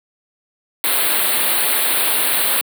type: band-stop noise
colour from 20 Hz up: white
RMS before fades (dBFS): -17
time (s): 0.84-2.61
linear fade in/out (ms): 0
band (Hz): 4400 to 8400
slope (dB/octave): 96
effects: high-pass 300 Hz 12 dB/octave